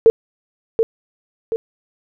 sine tone with echo, 451.6 Hz, A4, 45 cents sharp, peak -5 dBFS, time 0.06-0.1 s, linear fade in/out 0 ms, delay 730 ms, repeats 2, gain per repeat -6 dB, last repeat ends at 1.56 s, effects none

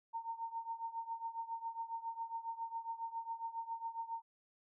sine tone with tremolo, 915 Hz, A#5, 32 cents flat, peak -36 dBFS, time 0.13-4.22 s, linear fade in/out 20 ms, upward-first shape triangle, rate 7.3 Hz, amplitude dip 90%, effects none

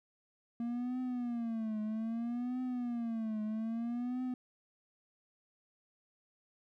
triangle tone with vibrato, 233.1 Hz, A#3, in tune, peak -32 dBFS, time 0.6-4.34 s, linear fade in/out 2 ms, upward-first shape triangle, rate 0.62 Hz, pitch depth 160 cents each way, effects none

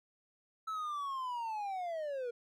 triangle linear sweep, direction down, 1318.5 to 466.2 Hz, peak -34 dBFS, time 0.67-2.31 s, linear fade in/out 10 ms, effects none

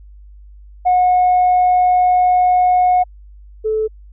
sine tone pair in turn, 727 / 435.3 Hz, F#5 / A4, -31 / -19 cents, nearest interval major sixth, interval 888 cents, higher first, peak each -8 / -14 dBFS, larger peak first, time 0.85-3.04 / 3.64-3.88 s, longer first, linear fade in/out 20 ms, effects tanh soft clip ceiling -7 dBFS + added 50 Hz sine -37 dBFS peak until 4.12 s

